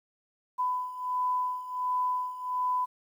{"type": "beating tone pair", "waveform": "sine", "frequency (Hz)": [1000, 1001.4], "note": ["B5", "B5"], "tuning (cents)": [21, 24], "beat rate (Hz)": 1.4, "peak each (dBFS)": [-33, -29], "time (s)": [0.58, 2.86], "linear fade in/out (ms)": 20, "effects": ["10-bit"]}